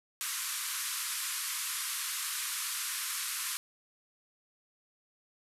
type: band-pass noise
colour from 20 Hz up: white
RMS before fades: -36 dBFS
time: 0.21-3.57 s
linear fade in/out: 0 ms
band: 1000 to 13000 Hz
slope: 96 dB/octave
effects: none